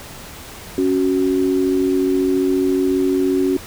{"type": "tone pair together", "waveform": "sine", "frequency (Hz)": [277.2, 371.7], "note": ["C#4", "F#4"], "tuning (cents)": [0, 8], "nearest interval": "perfect fourth", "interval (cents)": 508, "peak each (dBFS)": -17, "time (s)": [0.78, 3.57], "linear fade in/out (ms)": 2, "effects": ["pink hiss -36 dBFS RMS until 3.66 s"]}